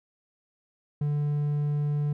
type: tone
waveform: triangle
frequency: 146.83 Hz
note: D3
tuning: in tune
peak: -22 dBFS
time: 1.01-2.13 s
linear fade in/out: 5 ms
effects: none